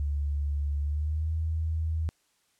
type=tone with pitch glide; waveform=sine; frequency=72.1 to 80 Hz; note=D2 to D#2; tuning=-31 to +49 cents; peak=-26 dBFS; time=0-2.09 s; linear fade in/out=0 ms; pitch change=+180 cents; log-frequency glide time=0.81-1.32 s; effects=white hiss -70 dBFS RMS until 2.59 s + low-pass 10000 Hz 12 dB/octave